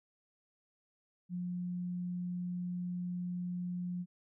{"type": "tone", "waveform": "sine", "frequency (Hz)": 178.1, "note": "F3", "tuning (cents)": 34, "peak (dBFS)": -35, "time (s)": [1.29, 4.06], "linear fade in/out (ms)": 50, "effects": []}